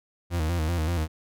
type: tone with vibrato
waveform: 40% pulse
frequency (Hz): 82.4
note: E2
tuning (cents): 0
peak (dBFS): -23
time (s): 0.3-1.08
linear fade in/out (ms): 50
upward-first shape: square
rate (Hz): 5.2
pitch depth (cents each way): 87
effects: none